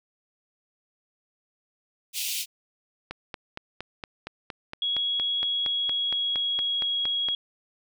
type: high-pass noise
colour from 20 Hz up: pink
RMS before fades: -30 dBFS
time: 2.13-2.46 s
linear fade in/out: 50 ms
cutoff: 2500 Hz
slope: 48 dB/octave
type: click train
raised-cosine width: 0.3 ms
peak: -18 dBFS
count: 19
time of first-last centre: 3.11-7.286 s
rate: 4.31 Hz
type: tone with pitch glide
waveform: sine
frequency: 3329 to 3310 Hz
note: G#7 to G#7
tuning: +3 to -6 cents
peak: -24 dBFS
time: 4.82-7.35 s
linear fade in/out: 2 ms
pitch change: -9 cents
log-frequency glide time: 5.38-6.9 s
effects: none